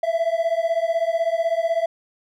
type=beating tone pair; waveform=triangle; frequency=657 / 673 Hz; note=E5 / E5; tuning=-6 / +36 cents; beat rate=16 Hz; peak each=-20 dBFS; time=0.03-1.86 s; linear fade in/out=5 ms; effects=none